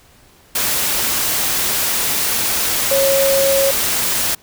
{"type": "tone in noise", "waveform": "sine", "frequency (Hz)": 547, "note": "C#5", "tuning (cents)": -23, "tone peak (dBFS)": -13, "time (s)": [2.91, 3.71], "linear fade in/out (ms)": 5, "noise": "white", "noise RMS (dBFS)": -18, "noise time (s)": [0.55, 4.35], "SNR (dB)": 2, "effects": ["pink hiss -49 dBFS RMS until 4.42 s"]}